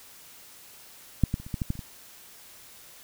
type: clicks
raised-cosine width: 5 ms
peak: -7 / -14 / -29 / -28 / -17 / -15 / -14 / -30 / -24 dBFS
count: 9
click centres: 1.237 / 1.341 / 1.4 / 1.465 / 1.542 / 1.618 / 1.704 / 1.754 / 1.792 s
effects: white hiss -50 dBFS RMS until 3.03 s